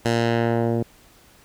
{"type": "tone with low-pass filter sweep", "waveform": "10% pulse", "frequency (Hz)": 116.54, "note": "A#2", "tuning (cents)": 0, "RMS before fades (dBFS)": -21, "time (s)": [0.05, 0.83], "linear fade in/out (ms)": 5, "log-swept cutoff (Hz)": [10000, 390], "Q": 0.74, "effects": ["pink hiss -53 dBFS RMS until 1.44 s"]}